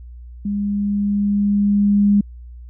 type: tone with level ramp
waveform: sine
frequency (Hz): 203.4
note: G#3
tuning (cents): -36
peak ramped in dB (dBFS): -19 to -10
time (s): 0.45-2.21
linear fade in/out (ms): 5
effects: added 60 Hz sine -34 dBFS peak until 2.69 s